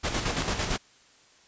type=noise with tremolo; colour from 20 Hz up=pink; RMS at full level=-27 dBFS; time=0.03-0.78 s; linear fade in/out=20 ms; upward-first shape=square; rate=8.9 Hz; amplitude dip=45%; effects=white hiss -58 dBFS RMS until 1.47 s + resampled to 16000 Hz